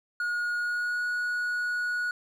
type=tone with pitch glide; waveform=triangle; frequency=1441 to 1458.6 Hz; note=F#6 to F#6; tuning=-46 to -25 cents; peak=-25 dBFS; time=0.2-2.11 s; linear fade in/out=2 ms; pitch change=+21 cents; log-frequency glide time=0.57-1.05 s; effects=none